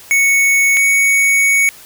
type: tone pair in turn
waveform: square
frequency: 2217 / 2229 Hz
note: C#7 / C#7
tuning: 0 / +9 cents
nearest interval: unison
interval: 9 cents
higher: second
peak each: -10 dBFS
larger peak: neither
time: 0.11-0.77 / 0.77-1.69 s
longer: second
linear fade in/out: 0 ms
effects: white hiss -39 dBFS RMS until 1.85 s